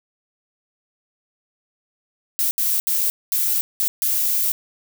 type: noise bursts at uneven times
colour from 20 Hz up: violet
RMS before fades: -20 dBFS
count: 6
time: 2.39-2.51 / 2.58-2.8 / 2.87-3.1 / 3.32-3.61 / 3.8-3.88 / 4.02-4.52 s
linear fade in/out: 0 ms
effects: none

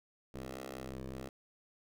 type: ring-modulated tone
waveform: 10% pulse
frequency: 65.41 Hz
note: C2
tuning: in tune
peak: -31 dBFS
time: 0.34-1.29 s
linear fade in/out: 5 ms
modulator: 261 Hz
effects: none

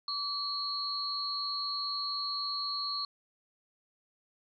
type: tone cluster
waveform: sine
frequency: 1149 / 4074 / 4314 Hz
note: D6 / C8 / C#8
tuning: -38 / -47 / -48 cents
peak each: -38 / -39 / -34 dBFS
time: 0.08-3.05 s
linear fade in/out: 2 ms
effects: none

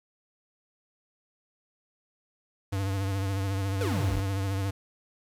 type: tone with vibrato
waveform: square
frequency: 97.4 Hz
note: G2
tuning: 11 cents flat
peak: -28 dBFS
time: 2.72-4.71 s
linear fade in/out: 10 ms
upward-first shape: triangle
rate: 14 Hz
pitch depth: 54 cents each way
type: exponential sweep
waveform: square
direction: down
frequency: 523.3 to 38.89 Hz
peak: -30 dBFS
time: 3.81-4.2 s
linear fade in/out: 0 ms
effects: resampled to 32000 Hz + 9-bit

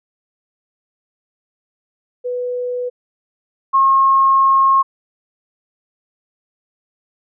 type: tone pair in turn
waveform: sine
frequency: 493.9 / 1079.7 Hz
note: B4 / C#6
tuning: 0 / -46 cents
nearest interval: octave + major second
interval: 1354 cents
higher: second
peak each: -19 / -9 dBFS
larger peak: second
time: 2.24-2.9 / 3.73-4.83 s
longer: second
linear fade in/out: 20 ms
effects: none

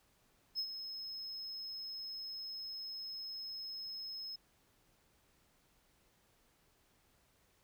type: tone with ADSR envelope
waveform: triangle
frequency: 5170 Hz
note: E8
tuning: 34 cents flat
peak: -32 dBFS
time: 0.55-4.36 s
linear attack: 38 ms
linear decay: 72 ms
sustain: -9 dB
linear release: 6 ms
effects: pink hiss -72 dBFS RMS until 7.63 s

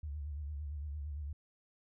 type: tone with vibrato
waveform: sine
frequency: 73.42 Hz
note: D2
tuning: in tune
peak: -38 dBFS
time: 0.03-1.33 s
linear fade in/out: 5 ms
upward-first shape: sine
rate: 8.8 Hz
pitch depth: 88 cents each way
effects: none

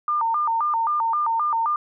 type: tone with vibrato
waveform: sine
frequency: 1046.5 Hz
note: C6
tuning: in tune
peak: -19 dBFS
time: 0.08-1.76 s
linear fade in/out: 2 ms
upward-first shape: square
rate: 3.8 Hz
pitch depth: 240 cents each way
effects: none

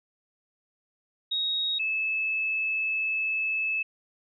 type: tone pair in turn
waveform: sine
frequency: 3770 / 2608 Hz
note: A#7 / E7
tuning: +19 / -19 cents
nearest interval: tritone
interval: 638 cents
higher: first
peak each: -25 dBFS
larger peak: neither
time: 1.31-1.79 / 1.79-3.83 s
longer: second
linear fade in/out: 10 ms
effects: none

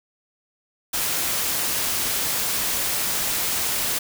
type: noise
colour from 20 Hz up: white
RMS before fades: -24 dBFS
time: 0.93-3.99 s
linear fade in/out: 10 ms
effects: none

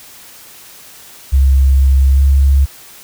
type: tone with pitch glide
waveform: sine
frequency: 67.3 to 68.75 Hz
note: C2 to C#2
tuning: +49 to -14 cents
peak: -6 dBFS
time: 1.32-2.66 s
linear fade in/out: 20 ms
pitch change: +37 cents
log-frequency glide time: 2.13-2.2 s
effects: white hiss -38 dBFS RMS until 3.03 s

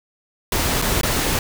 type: noise with dropouts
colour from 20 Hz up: pink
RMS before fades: -20 dBFS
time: 0.52-1.39 s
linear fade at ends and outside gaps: 2 ms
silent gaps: 0.817-0.822 / 1.012-1.032 s
effects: none

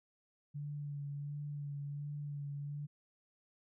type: tone with vibrato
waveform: sine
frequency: 144.5 Hz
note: D3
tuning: 28 cents flat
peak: -39 dBFS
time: 0.54-2.87 s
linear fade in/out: 20 ms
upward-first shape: sine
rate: 1.4 Hz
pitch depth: 23 cents each way
effects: none

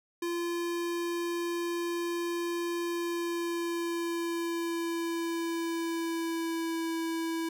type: tone with pitch glide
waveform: square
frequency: 343.7 to 328.9 Hz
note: F4 to E4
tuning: -28 to -4 cents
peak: -31 dBFS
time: 0.22-7.49 s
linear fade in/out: 5 ms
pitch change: -76 cents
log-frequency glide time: 2.84-6.96 s
effects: none

